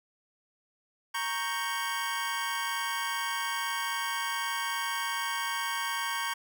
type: chord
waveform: 25% pulse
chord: G diminished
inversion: first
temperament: equal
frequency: 932.3 / 1108.7 / 1568 Hz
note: Bb5 / Db6 / G6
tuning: 0 / 0 / 0 cents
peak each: -31 dBFS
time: 1.14-6.34 s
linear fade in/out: 10 ms
effects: none